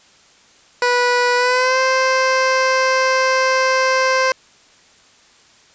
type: tone with pitch glide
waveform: 15% pulse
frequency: 489.9 to 522 Hz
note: B4 to C5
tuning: -14 to -4 cents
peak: -7 dBFS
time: 0.82-4.32 s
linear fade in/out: 2 ms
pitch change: +110 cents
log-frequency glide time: 1.36-1.79 s
effects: white hiss -50 dBFS RMS until 5.74 s + resampled to 16000 Hz